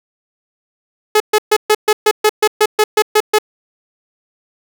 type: tone bursts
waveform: sawtooth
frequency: 426.1 Hz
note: G#4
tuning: 44 cents sharp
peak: -4 dBFS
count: 13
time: 1.15-3.386 s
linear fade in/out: 5 ms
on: 52 ms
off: 130 ms
effects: none